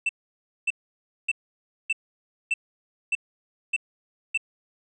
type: tone bursts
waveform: triangle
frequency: 2668 Hz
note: E7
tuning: 20 cents sharp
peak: -19 dBFS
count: 8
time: 0.06-4.376 s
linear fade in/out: 5 ms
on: 32 ms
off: 580 ms
effects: resampled to 22050 Hz